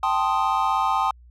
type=chord; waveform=triangle; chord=A half-diminished seventh; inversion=third; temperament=equal; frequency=784 / 880 / 1046.5 / 1244.5 Hz; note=G5 / A5 / C6 / Eb6; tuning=0 / 0 / 0 / 0 cents; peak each=-23 dBFS; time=0.03-1.11 s; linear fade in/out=2 ms; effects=added 60 Hz sine -46 dBFS peak until 1.3 s